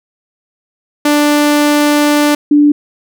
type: tone pair in turn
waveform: sawtooth / sine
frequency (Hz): 294.5 / 293.3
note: D4 / D4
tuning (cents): +5 / -2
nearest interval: unison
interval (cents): 7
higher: first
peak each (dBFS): -4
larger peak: neither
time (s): 1.05-2.35 / 2.51-2.72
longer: first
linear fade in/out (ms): 5
effects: none